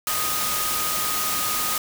sine tone in noise, 1244.5 Hz, D#6, in tune, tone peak -29 dBFS, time 0.07-1.78 s, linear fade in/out 2 ms, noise white, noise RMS -25 dBFS, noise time 0.07-1.78 s, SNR -7 dB, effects none

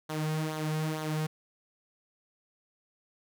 sawtooth tone with flanger, 155.56 Hz, D#3, in tune, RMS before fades -32 dBFS, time 0.09-1.27 s, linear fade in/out 10 ms, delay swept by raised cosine 0.38 to 3.48 ms, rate 2.2 Hz, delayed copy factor -0.6, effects none

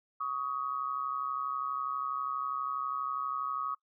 sine tone pair together, 1124 / 1256.3 Hz, C#6 / D#6, +24 / +16 cents, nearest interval major second, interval 192 cents, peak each -35 / -34 dBFS, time 0.2-3.75 s, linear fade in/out 10 ms, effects noise-tail reverb RT60 0.1 s tail -23 dB re dry

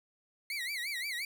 30% pulse tone with vibrato, 2100 Hz, C7, 6 cents sharp, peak -32 dBFS, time 0.5-1.25 s, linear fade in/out 2 ms, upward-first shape sine, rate 5.7 Hz, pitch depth 190 cents each way, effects none

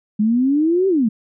sine exponential two-way sweep, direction up then down, 206.1 to 393.9 to 206.6 Hz, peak -13 dBFS, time 0.19-1.09 s, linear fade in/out 10 ms, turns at 0.88 s, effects none

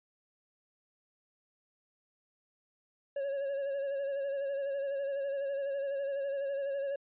triangle tone with vibrato, 554.4 Hz, C#5, in tune, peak -30 dBFS, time 3.16-6.96 s, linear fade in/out 5 ms, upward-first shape sine, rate 12 Hz, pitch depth 39 cents each way, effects resampled to 8000 Hz

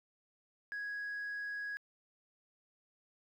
sine tone, 1661.2 Hz, G#6, in tune, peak -36 dBFS, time 0.72-1.77 s, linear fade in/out 0 ms, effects tanh soft clip ceiling -36 dBFS + 12-bit

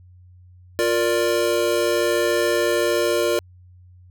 square chord, Bb major, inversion second, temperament equal with one note detuned, 352.5 / 466.2 / 587.3 Hz, F4 / Bb4 / D5, +16 / 0 / 0 cents, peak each -23 dBFS, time 0.79-3.39 s, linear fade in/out 0 ms, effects added 90 Hz sine -45 dBFS peak until 4.1 s

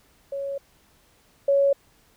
sine tone pair in turn, 555 / 557.3 Hz, C#5 / C#5, +2 / +9 cents, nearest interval unison, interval 7 cents, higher second, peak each -27 / -16 dBFS, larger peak second, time 0.32-0.58 / 1.48-1.73 s, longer first, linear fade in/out 5 ms, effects pink hiss -60 dBFS RMS until 2.16 s

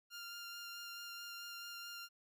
15% pulse tone with vibrato, 1396.9 Hz, F6, in tune, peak -40 dBFS, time 0.1-2.09 s, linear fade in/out 50 ms, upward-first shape sine, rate 4.6 Hz, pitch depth 10 cents each way, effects none

